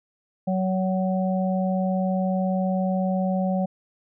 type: harmonic tone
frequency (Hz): 187.2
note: F#3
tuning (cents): +20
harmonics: 1 / 3 / 4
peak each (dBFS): -22 / -28 / -30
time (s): 0.47-3.66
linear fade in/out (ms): 10
effects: none